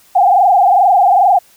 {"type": "tone with frequency modulation", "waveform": "sine", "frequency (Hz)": 759, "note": "F#5", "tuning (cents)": 44, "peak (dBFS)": -6, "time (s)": [0.15, 1.39], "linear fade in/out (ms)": 10, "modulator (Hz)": 22.4, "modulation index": 2.6, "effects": ["white hiss -48 dBFS RMS until 1.56 s"]}